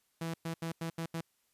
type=tone bursts at uneven times; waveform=sawtooth; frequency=164.9 Hz; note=E3; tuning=1 cent sharp; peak=-31 dBFS; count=6; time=0.21-0.34 / 0.45-0.54 / 0.62-0.72 / 0.81-0.9 / 0.98-1.06 / 1.14-1.21 s; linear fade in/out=5 ms; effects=white hiss -75 dBFS RMS until 1.53 s + resampled to 32000 Hz